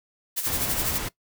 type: noise with tremolo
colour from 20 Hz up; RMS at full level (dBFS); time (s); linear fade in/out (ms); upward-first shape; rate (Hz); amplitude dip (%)
blue; -25; 0.36-0.99; 20; sine; 12; 65
type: noise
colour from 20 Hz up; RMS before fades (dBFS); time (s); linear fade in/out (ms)
pink; -31; 0.46-1.09; 10
effects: noise-tail reverb RT60 0.1 s tail -19 dB re dry